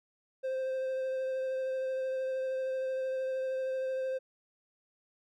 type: tone with vibrato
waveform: triangle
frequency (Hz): 523.3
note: C5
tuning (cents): 0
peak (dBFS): -29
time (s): 0.43-4.19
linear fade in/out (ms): 20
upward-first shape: triangle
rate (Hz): 13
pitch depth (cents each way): 15
effects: none